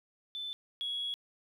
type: tone pair in turn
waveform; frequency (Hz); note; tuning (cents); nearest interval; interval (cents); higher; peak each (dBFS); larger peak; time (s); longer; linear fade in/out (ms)
sine; 3520 / 3343; A7 / G#7; 0 / +11; minor second; 89; first; -36 / -32; second; 0.35-0.53 / 0.81-1.14; second; 0
effects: tanh soft clip ceiling -29 dBFS + 11-bit